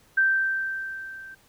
sine tone with level ramp, 1563 Hz, G6, 6 cents flat, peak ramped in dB -16 to -40 dBFS, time 0.17-1.35 s, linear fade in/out 10 ms, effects pink hiss -59 dBFS RMS until 1.48 s

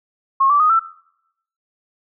sine tone with pitch steps, 1083 / 1160.7 / 1244 / 1333.3 Hz, C#6 / D6 / D#6 / E6, -41 / -21 / -1 / +19 cents, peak -11 dBFS, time 0.4-0.796 s, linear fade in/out 10 ms, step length 99 ms, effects noise-tail reverb RT60 0.8 s tail -21 dB re dry

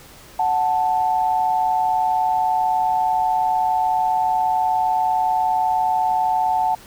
sine tone pair together, 740 / 880 Hz, F#5 / A5, 0 / 0 cents, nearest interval minor third, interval 300 cents, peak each -19 dBFS, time 0.39-6.75 s, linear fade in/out 5 ms, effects pink hiss -44 dBFS RMS until 6.86 s

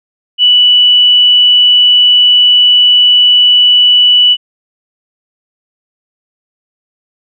sine tone, 2960 Hz, F#7, in tune, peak -3 dBFS, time 0.38-4.37 s, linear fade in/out 50 ms, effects none

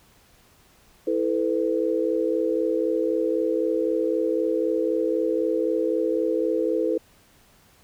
sine tone cluster, 326.9 / 440.1 / 504 Hz, E4 / A4 / B4, -14 / 0 / +35 cents, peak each -25 dBFS, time 1.07-6.98 s, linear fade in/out 5 ms, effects pink hiss -57 dBFS RMS until 7.83 s

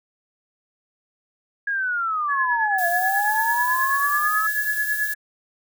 sine linear two-way sweep, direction down then up, 1661.2 to 683 to 1302 Hz, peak -21 dBFS, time 1.67-4.47 s, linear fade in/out 5 ms, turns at 2.87 s
sine tone with tremolo, 1700 Hz, G#6, 40 cents sharp, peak -18 dBFS, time 2.28-5.15 s, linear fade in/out 50 ms, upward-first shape triangle, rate 9.2 Hz, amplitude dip 70%
violet noise, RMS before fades -31 dBFS, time 2.78-5.14 s, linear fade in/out 5 ms
effects none

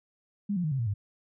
sine tone with pitch steps, 203.2 / 176.9 / 154 / 134.06 / 116.71 / 101.6 Hz, G#3 / F3 / D#3 / C3 / A#2 / G#2, -38 / +23 / -17 / +42 / +3 / -38 cents, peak -26 dBFS, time 0.49-0.94 s, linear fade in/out 10 ms, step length 75 ms, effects none

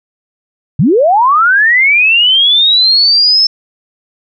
sine linear sweep, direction up, 115 to 5300 Hz, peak -5 dBFS, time 0.79-3.47 s, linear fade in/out 5 ms, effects none

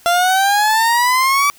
30% pulse exponential sweep, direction up, 684 to 1159 Hz, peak -9 dBFS, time 0.06-1.5 s, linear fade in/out 0 ms, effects white hiss -47 dBFS RMS until 1.58 s

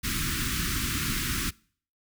pink band-stop noise, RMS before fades -29 dBFS, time 0.03-1.51 s, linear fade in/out 20 ms, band 340 to 1200 Hz, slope 48 dB/octave, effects noise-tail reverb RT60 0.5 s tail -24 dB re dry

